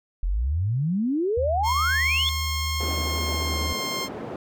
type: exponential sweep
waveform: sine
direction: up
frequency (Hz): 40 to 3520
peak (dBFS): -21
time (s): 0.23-2.29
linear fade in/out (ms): 0
type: tone with vibrato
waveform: sine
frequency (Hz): 77.78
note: D#2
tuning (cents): 0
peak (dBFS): -26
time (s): 1.37-3.73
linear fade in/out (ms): 5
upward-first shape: sine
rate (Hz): 4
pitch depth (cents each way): 20
type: tone with pitch glide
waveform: 10% pulse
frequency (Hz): 1073 to 1060.7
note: C6 to C6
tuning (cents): +43 to +23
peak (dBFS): -19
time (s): 1.63-4.09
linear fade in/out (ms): 50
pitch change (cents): -20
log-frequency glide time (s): 2.98-3.8
type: band-pass noise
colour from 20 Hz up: white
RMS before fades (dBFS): -34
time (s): 2.8-4.36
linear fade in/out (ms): 2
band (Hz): 150 to 520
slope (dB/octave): 12
effects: none